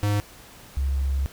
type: tone pair in turn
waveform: square / sine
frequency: 103.1 / 68 Hz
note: G#2 / C#2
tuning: -12 / -33 cents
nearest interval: perfect fifth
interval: 721 cents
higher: first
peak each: -21 / -21 dBFS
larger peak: neither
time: 0.03-0.2 / 0.77-1.26 s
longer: second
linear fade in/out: 0 ms
effects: pink hiss -47 dBFS RMS until 1.32 s